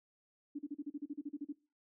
sine tone bursts, 290 Hz, D4, 22 cents flat, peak -37 dBFS, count 13, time 0.55-1.527 s, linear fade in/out 10 ms, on 41 ms, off 37 ms, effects noise-tail reverb RT60 0.3 s tail -19 dB re dry

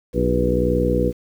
harmonic tone with a mistuned harmonic, 61.2 Hz, B1, 15 cents flat, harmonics 1 / 2 / 3 / 4 / 5 / 6 / 7 / 8, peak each -23 / -26 / -24 / -26 / -25 / -27 / -27 / -21 dBFS, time 0.13-1.13 s, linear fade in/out 50 ms, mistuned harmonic 7, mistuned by -87 cents, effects 8-bit

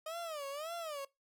30% pulse tone with vibrato, 615 Hz, D#5, 20 cents flat, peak -37 dBFS, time 0.06-1.05 s, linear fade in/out 5 ms, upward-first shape sine, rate 1.8 Hz, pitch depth 190 cents each way, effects noise-tail reverb RT60 0.2 s tail -21 dB re dry

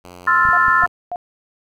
5% pulse tone with pitch glide, 89.2 to 90.55 Hz, F2 to F#2, +37 to -37 cents, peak -26 dBFS, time 0.04-0.88 s, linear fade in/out 10 ms, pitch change +26 cents, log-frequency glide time 0.31-0.55 s
sine chord, F major seventh, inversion second, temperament equal, 1046.5 / 1318.5 / 1396.9 / 1760 Hz, C6 / E6 / F6 / A6, 0 / 0 / 0 / 0 cents, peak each -17 dBFS, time 0.27-0.86 s, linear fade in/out 5 ms
clicks, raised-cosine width 5 ms, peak -19 dBFS, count 4, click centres 0.453 / 0.489 / 0.683 / 0.837 s
sine tone bursts, 710 Hz, F5, 28 cents sharp, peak -22 dBFS, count 3, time 0.53-1.159 s, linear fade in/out 0 ms, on 43 ms, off 250 ms
effects none

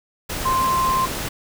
sine tone in noise, 1046.5 Hz, C6, in tune, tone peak -17 dBFS, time 0.45-1.06 s, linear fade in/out 10 ms, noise pink, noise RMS -27 dBFS, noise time 0.29-1.29 s, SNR +7 dB, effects none

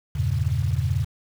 sine chord, E diminished seventh, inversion none, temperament equal, 82.41 / 98 / 116.54 / 138.59 Hz, E2 / G2 / Bb2 / Db3, 0 / 0 / 0 / 0 cents, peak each -26 dBFS, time 0.15-1.05 s, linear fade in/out 10 ms, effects 7-bit

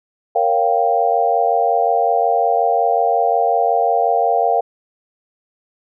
sine chord, G half-diminished seventh, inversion first, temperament equal, 466.2 / 554.4 / 698.5 / 784 Hz, Bb4 / Db5 / F5 / G5, 0 / 0 / 0 / 0 cents, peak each -20 / -22 / -16 / -18 dBFS, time 0.35-4.61 s, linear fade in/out 10 ms, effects none

